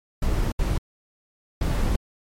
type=noise bursts at uneven times; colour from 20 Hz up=brown; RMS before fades=-22 dBFS; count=3; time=0.22-0.52 / 0.59-0.78 / 1.61-1.96 s; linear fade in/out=5 ms; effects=MP3 64 kbps